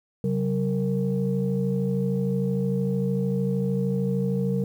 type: tone cluster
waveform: sine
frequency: 135.3 / 188.5 / 461.9 Hz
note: C#3 / F#3 / A#4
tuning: -42 / +32 / -16 cents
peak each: -26 / -24 / -28 dBFS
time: 0.24-4.64 s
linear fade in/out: 2 ms
effects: tanh soft clip ceiling -14 dBFS + 9-bit